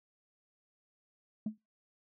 sine tone with exponential decay, 214.7 Hz, A3, 42 cents flat, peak -27 dBFS, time 1.46-1.58 s, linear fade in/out 5 ms, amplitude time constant 24 ms, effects noise-tail reverb RT60 0.2 s tail -24 dB re dry + tanh soft clip ceiling -29 dBFS

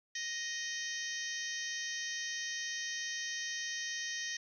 harmonic tone, 622.3 Hz, D#5, in tune, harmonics 3 / 4 / 5 / 6 / 7 / 8 / 9 / 10, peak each -40 / -51 / -46 / -48 / -51 / -51 / -43 / -45 dBFS, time 0.15-4.37 s, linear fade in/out 5 ms, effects 12-bit

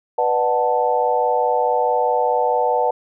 sine chord, B minor seventh, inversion none, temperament equal with one note detuned, 493.9 / 598.6 / 740 / 880 Hz, B4 / D5 / F#5 / A5, 0 / +33 / 0 / 0 cents, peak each -20 / -23 / -21 / -20 dBFS, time 0.18-2.91 s, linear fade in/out 5 ms, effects none

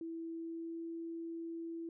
sine tone with pitch glide, 329.6 to 332.1 Hz, E4 to E4, 0 to +13 cents, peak -40 dBFS, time 0.01-1.89 s, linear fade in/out 2 ms, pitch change +13 cents, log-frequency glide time 0.33-0.84 s, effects none

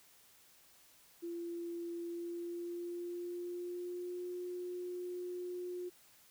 sine tone with pitch glide, 341.8 to 357.8 Hz, F4 to F4, -37 to +42 cents, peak -39 dBFS, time 1.22-5.9 s, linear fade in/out 20 ms, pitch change +79 cents, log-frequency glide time 2.04-4.29 s, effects white hiss -64 dBFS RMS until 6.3 s

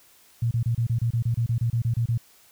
sine tone bursts, 116.8 Hz, A#2, 4 cents sharp, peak -20 dBFS, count 15, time 0.42-2.177 s, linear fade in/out 5 ms, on 91 ms, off 28 ms, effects white hiss -56 dBFS RMS until 2.51 s

